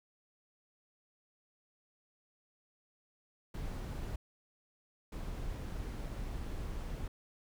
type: noise bursts at uneven times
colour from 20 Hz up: brown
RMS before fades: -40 dBFS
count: 2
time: 3.54-4.16 / 5.12-7.08 s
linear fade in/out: 5 ms
effects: none